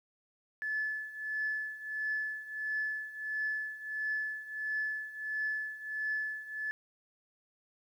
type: tone with tremolo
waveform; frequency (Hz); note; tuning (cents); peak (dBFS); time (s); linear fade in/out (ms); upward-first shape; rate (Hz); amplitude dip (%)
sine; 1729; A6; -31; -29; 0.62-6.71; 0; triangle; 1.5; 85
effects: tanh soft clip ceiling -25 dBFS + 11-bit